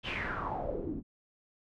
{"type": "noise with low-pass filter sweep", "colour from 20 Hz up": "pink", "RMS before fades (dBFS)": -36, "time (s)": [0.03, 1.03], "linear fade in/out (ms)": 50, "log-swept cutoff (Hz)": [3200, 230], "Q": 5.8, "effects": []}